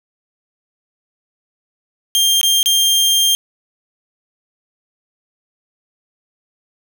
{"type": "tone with dropouts", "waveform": "sawtooth", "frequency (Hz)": 3192, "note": "G7", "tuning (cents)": 31, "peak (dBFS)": -8, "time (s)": [2.15, 3.35], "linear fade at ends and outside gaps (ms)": 0, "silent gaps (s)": [[2.413, 2.431], [2.629, 2.659]], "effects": ["8-bit"]}